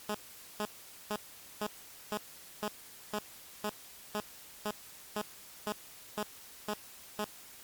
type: tone bursts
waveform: 10% pulse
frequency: 210 Hz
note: G#3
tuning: 19 cents sharp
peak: -24 dBFS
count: 15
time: 0.09-7.245 s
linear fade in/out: 2 ms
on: 57 ms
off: 450 ms
effects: white hiss -52 dBFS RMS until 7.63 s + MP3 96 kbps